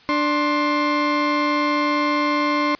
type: tone pair together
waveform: 30% pulse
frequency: 294.2 / 1055 Hz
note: D4 / C6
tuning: +3 / +14 cents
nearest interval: octave + minor seventh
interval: 2211 cents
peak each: -18 dBFS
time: 0.09-2.75 s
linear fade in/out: 0 ms
effects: white hiss -50 dBFS RMS until 2.79 s + resampled to 11025 Hz